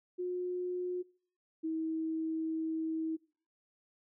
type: tone pair in turn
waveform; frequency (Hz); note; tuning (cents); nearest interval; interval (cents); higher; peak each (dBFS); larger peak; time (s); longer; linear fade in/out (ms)
sine; 360 / 320.7; F#4 / E4; -47 / -48; major second; 201; first; -33 / -32; second; 0.18-1.03 / 1.63-3.17; second; 20
effects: noise-tail reverb RT60 0.5 s tail -24 dB re dry